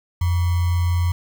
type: tone with sample-and-hold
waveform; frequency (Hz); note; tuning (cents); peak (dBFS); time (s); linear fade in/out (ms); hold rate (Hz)
sine; 87.3; F2; 0; -16; 0.21-1.12; 5; 1050
effects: none